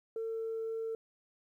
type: tone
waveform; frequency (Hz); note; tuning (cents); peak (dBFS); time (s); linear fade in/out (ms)
sine; 449.7; A4; +38; -33; 0.16-0.95; 2
effects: tanh soft clip ceiling -31 dBFS + 12-bit